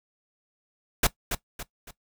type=noise with echo; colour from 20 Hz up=pink; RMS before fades=-20 dBFS; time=1.03-1.07 s; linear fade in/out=5 ms; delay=280 ms; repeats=3; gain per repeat=-8 dB; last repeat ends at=1.91 s; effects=noise-tail reverb RT60 0.1 s tail -17 dB re dry